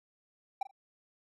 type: tone with echo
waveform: triangle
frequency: 784 Hz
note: G5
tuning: in tune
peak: -27 dBFS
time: 0.61-0.63 s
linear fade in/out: 5 ms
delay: 41 ms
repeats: 2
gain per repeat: -14 dB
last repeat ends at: 0.712 s
effects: none